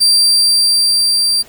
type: tone with level ramp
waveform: 35% pulse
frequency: 4704 Hz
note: D8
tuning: 2 cents sharp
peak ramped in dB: -6 to -10 dBFS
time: 0-1.43 s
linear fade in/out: 20 ms
effects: pink hiss -42 dBFS RMS until 1.48 s